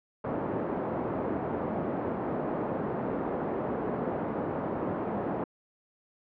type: band-pass noise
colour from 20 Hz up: pink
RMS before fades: -32 dBFS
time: 0.24-5.44 s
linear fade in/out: 5 ms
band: 210 to 780 Hz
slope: 12 dB/octave
effects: low-pass 2000 Hz 12 dB/octave